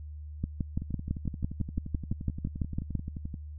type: two click trains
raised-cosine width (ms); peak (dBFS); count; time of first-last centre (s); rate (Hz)
5; -24 / -17; 30 / 16; 0.82-3.342 / 0.44-2.953; 11.5 / 5.97
effects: added 75 Hz sine -39 dBFS peak until 3.58 s